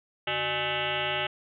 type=tone with frequency modulation; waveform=sine; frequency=1760 Hz; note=A6; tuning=in tune; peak=-26 dBFS; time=0.27-1.27 s; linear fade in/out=5 ms; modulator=231 Hz; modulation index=6.1; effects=none